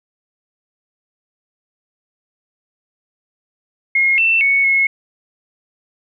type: tone with pitch steps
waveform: sine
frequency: 2151 / 2678 / 2216 / 2177 Hz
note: C7 / E7 / C#7 / C#7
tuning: +47 / +27 / -1 / -32 cents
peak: -11 dBFS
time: 3.95-4.87 s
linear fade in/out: 5 ms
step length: 230 ms
effects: none